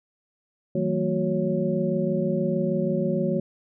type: tone cluster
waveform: sine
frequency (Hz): 162.5 / 188.9 / 227.5 / 366.6 / 554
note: E3 / F#3 / A#3 / F#4 / C#5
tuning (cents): -24 / +36 / -42 / -16 / -1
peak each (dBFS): -28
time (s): 0.75-3.4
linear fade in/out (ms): 5
effects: none